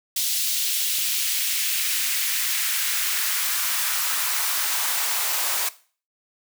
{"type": "noise with high-pass filter sweep", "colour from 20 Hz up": "white", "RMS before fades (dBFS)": -24, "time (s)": [0.16, 5.69], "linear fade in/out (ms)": 5, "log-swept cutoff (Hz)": [3700, 720], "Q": 1.3, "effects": ["noise-tail reverb RT60 0.4 s tail -17 dB re dry"]}